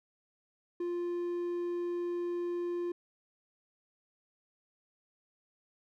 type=tone; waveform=triangle; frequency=349.2 Hz; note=F4; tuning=in tune; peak=-30 dBFS; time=0.8-2.92 s; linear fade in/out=5 ms; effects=none